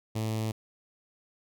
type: tone with notch filter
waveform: sawtooth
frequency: 110 Hz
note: A2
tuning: in tune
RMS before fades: -31 dBFS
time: 0.15-0.52 s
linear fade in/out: 10 ms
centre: 1500 Hz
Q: 1.3
effects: none